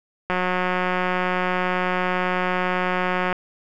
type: click train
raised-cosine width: 0.5 ms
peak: -8 dBFS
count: 552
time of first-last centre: 0.3-3.327 s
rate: 182 Hz
effects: none